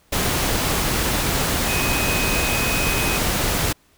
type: tone in noise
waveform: sine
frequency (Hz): 2516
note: D#7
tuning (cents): +19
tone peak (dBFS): -25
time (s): 1.68-3.18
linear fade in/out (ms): 10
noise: pink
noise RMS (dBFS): -21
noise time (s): 0.12-3.73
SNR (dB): -7
effects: pink hiss -58 dBFS RMS until 3.97 s